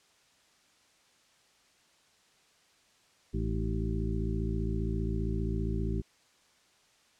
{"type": "harmonic tone with a mistuned harmonic", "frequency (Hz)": 55.1, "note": "A1", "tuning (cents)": 3, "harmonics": [1, 2, 3, 4, 6, 7], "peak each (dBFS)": [-32, -35, -37, -38, -40, -40], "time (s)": [3.33, 6.02], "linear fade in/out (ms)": 20, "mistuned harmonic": 6, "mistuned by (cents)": -64, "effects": ["white hiss -65 dBFS RMS until 7.19 s", "low-pass 7000 Hz 12 dB/octave"]}